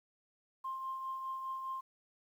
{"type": "tone with tremolo", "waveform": "sine", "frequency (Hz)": 1056, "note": "C6", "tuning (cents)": 16, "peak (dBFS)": -35, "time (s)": [0.64, 1.81], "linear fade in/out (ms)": 10, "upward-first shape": "triangle", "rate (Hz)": 4.9, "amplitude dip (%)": 45, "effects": ["tanh soft clip ceiling -31 dBFS", "11-bit"]}